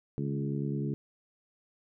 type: harmonic tone with a mistuned harmonic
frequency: 70.3 Hz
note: C#2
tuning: 25 cents sharp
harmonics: 2 / 3 / 4 / 5 / 6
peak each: -32 / -36 / -38 / -40 / -42 dBFS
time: 0.18-0.94 s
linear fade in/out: 0 ms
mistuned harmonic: 2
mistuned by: +28 cents
effects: none